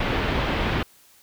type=low-pass noise; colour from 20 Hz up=pink; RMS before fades=-24 dBFS; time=0-0.83 s; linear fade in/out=5 ms; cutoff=3400 Hz; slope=24 dB/octave; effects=white hiss -55 dBFS RMS until 1.22 s